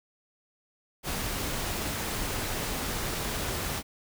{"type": "noise", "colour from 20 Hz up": "pink", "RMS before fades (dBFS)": -32, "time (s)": [1.03, 3.83], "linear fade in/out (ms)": 50, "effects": []}